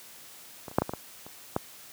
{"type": "clicks", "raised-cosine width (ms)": 1, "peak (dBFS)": [-24, -30, -6, -11, -18, -18, -29, -11], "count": 8, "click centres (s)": [0.682, 0.714, 0.785, 0.82, 0.894, 0.936, 1.265, 1.564], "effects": ["white hiss -49 dBFS RMS until 1.92 s", "high-pass 80 Hz 12 dB/octave"]}